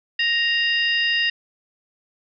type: harmonic tone with a mistuned harmonic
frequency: 932.3 Hz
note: A#5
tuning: in tune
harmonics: 2 / 3 / 4 / 5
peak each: -21 / -21 / -31 / -29 dBFS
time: 0.19-1.3 s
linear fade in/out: 5 ms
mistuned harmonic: 5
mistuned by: +91 cents
effects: none